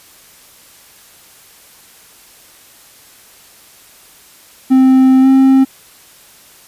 triangle tone with pitch glide, 261.6 to 266.2 Hz, C4 to C4, 0 to +30 cents, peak -3 dBFS, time 4.7-5.65 s, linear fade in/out 20 ms, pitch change +30 cents, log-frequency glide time 5.21-5.27 s, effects white hiss -43 dBFS RMS until 6.67 s + resampled to 32000 Hz

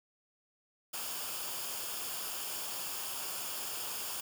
white noise with comb filter, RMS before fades -39 dBFS, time 0.93-4.21 s, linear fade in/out 10 ms, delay 0.5 ms, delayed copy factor -0.55, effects none

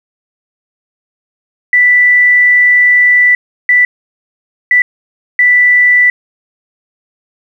sine tone bursts at uneven times, 1975 Hz, B6, in tune, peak -4 dBFS, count 4, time 1.73-3.35 / 3.69-3.85 / 4.71-4.82 / 5.39-6.1 s, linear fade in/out 2 ms, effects 7-bit

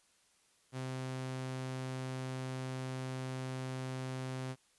sawtooth tone, 130 Hz, C3, 11 cents flat, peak -34 dBFS, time 0.72-4.56 s, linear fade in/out 50 ms, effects white hiss -70 dBFS RMS until 4.78 s + resampled to 24000 Hz

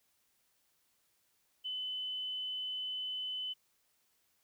sine tone, 3020 Hz, F#7, 35 cents sharp, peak -36 dBFS, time 1.64-3.54 s, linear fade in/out 20 ms, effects white hiss -75 dBFS RMS until 4.43 s

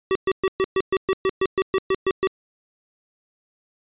square tone bursts, 382.4 Hz, G4, 43 cents flat, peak -18 dBFS, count 14, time 0.11-2.272 s, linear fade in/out 0 ms, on 43 ms, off 120 ms, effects resampled to 8000 Hz

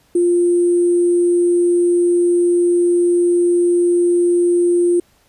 sine tone with sample-and-hold, 349.2 Hz, F4, in tune, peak -11 dBFS, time 0.15-5 s, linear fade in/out 5 ms, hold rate 8820 Hz, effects pink hiss -56 dBFS RMS until 5.28 s + resampled to 32000 Hz

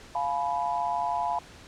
sine chord, F diminished, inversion none, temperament equal with one note detuned, 698.5 / 850 / 987.8 Hz, F5 / Ab5 / Cb6, 0 / +40 / 0 cents, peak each -30 dBFS, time 0.15-1.39 s, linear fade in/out 2 ms, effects pink hiss -49 dBFS RMS until 1.67 s + low-pass 7000 Hz 12 dB/octave

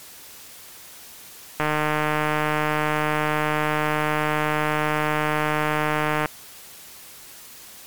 click train, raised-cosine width 0.5 ms, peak -7 dBFS, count 709, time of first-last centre 1.6-6.258 s, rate 152 Hz, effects white hiss -43 dBFS RMS until 7.86 s + MP3 96 kbps

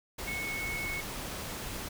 sine tone in noise, 2200 Hz, C#7, 14 cents flat, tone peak -34 dBFS, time 0.27-1.01 s, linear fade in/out 10 ms, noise pink, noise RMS -39 dBFS, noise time 0.18-1.89 s, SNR +2 dB, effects none

